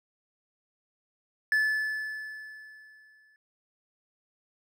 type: tone with exponential decay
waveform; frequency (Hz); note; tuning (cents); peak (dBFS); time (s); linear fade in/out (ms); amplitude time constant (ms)
triangle; 1734; A6; -26; -19; 1.52-3.36; 1; 400
effects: none